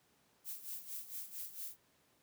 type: noise with tremolo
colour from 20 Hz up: violet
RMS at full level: -43 dBFS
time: 0.44-1.77 s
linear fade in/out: 50 ms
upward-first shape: sine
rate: 4.4 Hz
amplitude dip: 75%
effects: pink hiss -72 dBFS RMS until 2.22 s + high-pass 100 Hz 12 dB/octave